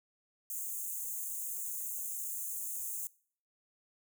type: high-pass noise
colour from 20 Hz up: white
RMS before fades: -39 dBFS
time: 0.5-3.07 s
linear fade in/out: 0 ms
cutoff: 6400 Hz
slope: 96 dB/octave
effects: noise-tail reverb RT60 0.5 s tail -22 dB re dry